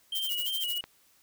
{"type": "tone with vibrato", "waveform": "triangle", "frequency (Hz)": 3025, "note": "F#7", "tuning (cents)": 38, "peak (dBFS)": -29, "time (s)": [0.12, 0.81], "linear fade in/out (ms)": 5, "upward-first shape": "square", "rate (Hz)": 2.9, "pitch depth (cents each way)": 67}
{"type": "noise with tremolo", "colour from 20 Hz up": "violet", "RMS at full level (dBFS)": -32, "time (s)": [0.15, 0.78], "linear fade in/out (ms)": 2, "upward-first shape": "triangle", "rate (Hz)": 13, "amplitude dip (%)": 95}
{"type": "click", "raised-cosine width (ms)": 0.3, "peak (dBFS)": -24, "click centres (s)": 0.84}
{"effects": ["white hiss -64 dBFS RMS until 1.22 s"]}